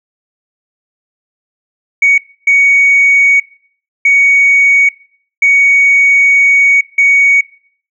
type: tone bursts at uneven times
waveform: sine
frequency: 2238 Hz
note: C#7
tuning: 16 cents sharp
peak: -3 dBFS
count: 5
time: 2.02-2.18 / 2.47-3.4 / 4.05-4.89 / 5.42-6.81 / 6.98-7.41 s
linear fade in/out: 5 ms
effects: noise-tail reverb RT60 0.5 s tail -20 dB re dry + tanh soft clip ceiling -1 dBFS